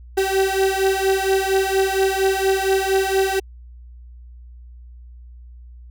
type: beating tone pair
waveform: 35% pulse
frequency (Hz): 383.1 / 387.4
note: G4 / G4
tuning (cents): -40 / -20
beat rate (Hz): 4.3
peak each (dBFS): -18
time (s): 0.17-3.4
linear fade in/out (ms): 10
effects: added 60 Hz sine -38 dBFS peak until 5.9 s